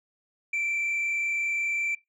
sine tone with frequency modulation, 2342 Hz, D7, 5 cents flat, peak -23 dBFS, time 0.53-1.95 s, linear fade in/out 5 ms, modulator 34.6 Hz, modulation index 0.95, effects noise-tail reverb RT60 0.2 s tail -23 dB re dry + tanh soft clip ceiling -24 dBFS

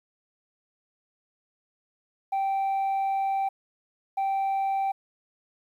sine tone bursts at uneven times, 780 Hz, G5, 9 cents flat, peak -21 dBFS, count 2, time 2.32-3.49 / 4.17-4.92 s, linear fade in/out 10 ms, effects tanh soft clip ceiling -23 dBFS + 10-bit

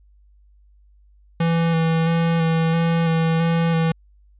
square tone with vibrato, 164.81 Hz, E3, in tune, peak -17 dBFS, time 1.4-3.92 s, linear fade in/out 5 ms, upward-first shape square, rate 1.5 Hz, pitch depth 17 cents each way, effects added 50 Hz sine -50 dBFS peak until 4.39 s + resampled to 8000 Hz

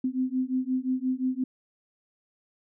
sine beating tone pair, 254.7 / 260.4 Hz, C4 / C4, -46 / -8 cents, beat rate 5.7 Hz, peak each -28 dBFS, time 0.04-1.44 s, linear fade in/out 5 ms, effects none

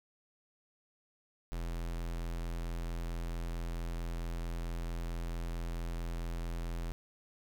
square tone, 42.25 Hz, E1, 43 cents sharp, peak -36 dBFS, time 1.52-6.92 s, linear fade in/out 0 ms, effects none

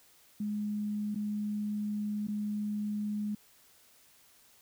sine tone with dropouts, 208.9 Hz, G#3, 10 cents sharp, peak -31 dBFS, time 0.4-3.35 s, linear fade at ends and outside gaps 5 ms, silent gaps 1.147-1.157 / 2.271-2.283 s, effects white hiss -62 dBFS RMS until 4.61 s

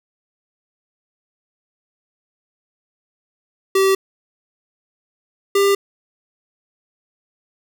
square tone pair in turn, 386.1 / 397.9 Hz, G4 / G4, -26 / +26 cents, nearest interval minor second, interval 52 cents, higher second, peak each -13 dBFS, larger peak neither, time 3.75-3.95 / 5.55-5.75 s, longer neither, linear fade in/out 5 ms, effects none

